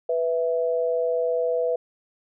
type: tone pair together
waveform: sine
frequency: 493.9 / 659.3 Hz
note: B4 / E5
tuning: 0 / 0 cents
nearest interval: perfect fourth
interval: 500 cents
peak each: -22 / -26 dBFS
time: 0.09-1.76 s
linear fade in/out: 5 ms
effects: none